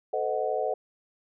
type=chord; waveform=sine; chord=A diminished seventh; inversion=none; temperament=equal with one note detuned; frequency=440 / 512.5 / 622.3 / 740 Hz; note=A4 / C5 / Eb5 / Gb5; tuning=0 / -36 / 0 / 0 cents; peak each=-31 dBFS; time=0.13-0.74 s; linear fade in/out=5 ms; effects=none

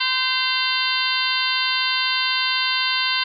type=harmonic tone with a mistuned harmonic; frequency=516 Hz; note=C5; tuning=24 cents flat; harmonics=2 / 3 / 4 / 5 / 6 / 7 / 8 / 9; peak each=-27 / -27 / -27 / -27 / -27 / -27 / -27 / -27 dBFS; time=0-3.24 s; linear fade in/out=10 ms; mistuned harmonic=5; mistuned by=+91 cents; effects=none

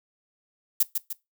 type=noise with echo; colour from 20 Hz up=violet; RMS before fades=-20 dBFS; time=0.8-0.83 s; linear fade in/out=5 ms; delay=150 ms; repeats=2; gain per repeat=-6 dB; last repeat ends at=1.13 s; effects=noise-tail reverb RT60 0.2 s tail -20 dB re dry

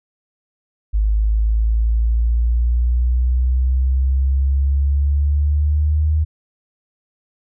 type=exponential sweep; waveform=sine; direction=up; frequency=52 to 77.7 Hz; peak=-13 dBFS; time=0.93-6.25 s; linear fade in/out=20 ms; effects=none

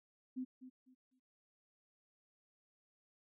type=tone with echo; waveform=sine; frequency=256.6 Hz; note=C4; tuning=34 cents flat; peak=-38 dBFS; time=0.36-0.45 s; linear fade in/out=20 ms; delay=250 ms; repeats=3; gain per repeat=-12 dB; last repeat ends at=1.2 s; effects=none

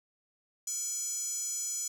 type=tone with high-pass filter; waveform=square; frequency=464 Hz; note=A#4; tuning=8 cents flat; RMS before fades=-35 dBFS; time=0.67-1.88 s; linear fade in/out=5 ms; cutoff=6700 Hz; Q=8.9; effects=none

